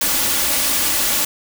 white noise with comb filter, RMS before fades -18 dBFS, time 0.01-1.25 s, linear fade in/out 5 ms, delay 3.5 ms, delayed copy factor +0.55, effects none

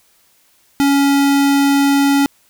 square tone, 279.7 Hz, C#4, 16 cents sharp, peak -11 dBFS, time 0.8-2.26 s, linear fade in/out 0 ms, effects white hiss -55 dBFS RMS until 2.49 s

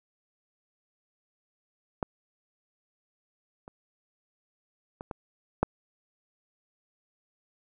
clicks, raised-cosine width 1 ms, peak -14 / -30 / -24 / -21 / -8 dBFS, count 5, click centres 2.028 / 3.679 / 5.009 / 5.112 / 5.63 s, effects none

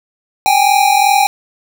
square tone pair together, 784 / 826.7 Hz, G5 / G#5, 0 / -8 cents, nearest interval minor second, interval 92 cents, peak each -12 dBFS, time 0.46-1.27 s, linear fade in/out 0 ms, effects none

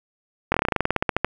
slowing click train, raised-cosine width 0.5 ms, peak -4 dBFS, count 17, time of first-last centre 0.52-1.246 s, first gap 22 ms, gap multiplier 1.09, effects 7-bit

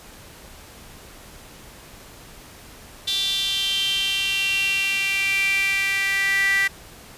sawtooth tone with high-pass filter sweep, 392 Hz, G4, in tune, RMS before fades -22 dBFS, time 3.07-6.68 s, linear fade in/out 10 ms, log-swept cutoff 3600 to 1900 Hz, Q 8.6, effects pink hiss -44 dBFS RMS until 7.17 s + resampled to 32000 Hz

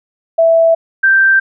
sine tone pair in turn, 659.3 / 1568.1 Hz, E5 / G6, 0 / 0 cents, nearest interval octave + minor third, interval 1500 cents, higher second, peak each -6 dBFS, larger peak neither, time 0.38-0.75 / 1.03-1.4 s, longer neither, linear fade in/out 10 ms, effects none

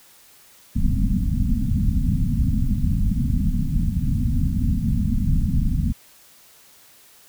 pink low-pass noise, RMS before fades -20 dBFS, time 0.75-5.93 s, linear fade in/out 20 ms, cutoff 260 Hz, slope 96 dB/octave, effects white hiss -51 dBFS RMS until 7.28 s

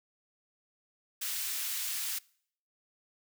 white high-pass noise, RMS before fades -35 dBFS, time 1.21-2.19 s, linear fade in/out 10 ms, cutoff 1800 Hz, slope 12 dB/octave, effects noise-tail reverb RT60 0.6 s tail -24 dB re dry

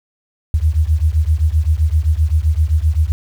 sine beating tone pair, 74.7 / 82.4 Hz, D2 / E2, +30 / 0 cents, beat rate 7.7 Hz, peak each -14 / -15 dBFS, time 0.54-3.12 s, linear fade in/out 0 ms, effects 7-bit

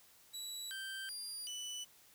25% pulse tone with pitch steps, 3921 / 1565 / 4801 / 2978 Hz, B7 / G6 / D8 / F#7, -13 / -3 / +37 / +11 cents, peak -38 dBFS, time 0.33-1.85 s, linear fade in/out 20 ms, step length 380 ms, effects white hiss -64 dBFS RMS until 2.14 s

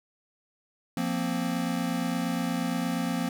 square chord, F suspended fourth, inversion none, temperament equal, 174.61 / 233.1 / 261.6 Hz, F3 / Bb3 / C4, 0 / 0 / 0 cents, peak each -32 dBFS, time 0.97-3.29 s, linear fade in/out 2 ms, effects none

